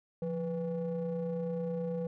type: ring-modulated tone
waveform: triangle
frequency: 159.7 Hz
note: D#3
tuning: 45 cents sharp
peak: -27 dBFS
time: 0.22-2.07 s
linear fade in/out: 2 ms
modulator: 334 Hz
effects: none